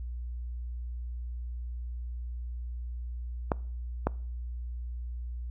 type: clicks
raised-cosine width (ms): 1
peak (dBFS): -11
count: 2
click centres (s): 3.518 / 4.07
effects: noise-tail reverb RT60 0.5 s tail -24 dB re dry + added 60 Hz sine -34 dBFS peak until 5.5 s